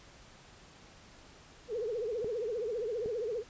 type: tone with vibrato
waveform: sine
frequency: 454 Hz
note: A#4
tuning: 46 cents flat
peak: -32 dBFS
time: 1.68-3.44 s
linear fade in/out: 50 ms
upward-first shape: triangle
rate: 15 Hz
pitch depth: 200 cents each way
type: clicks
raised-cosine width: 2 ms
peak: -28 dBFS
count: 2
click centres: 2.245 / 3.06 s
effects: pink hiss -56 dBFS RMS until 3.49 s + resampled to 16000 Hz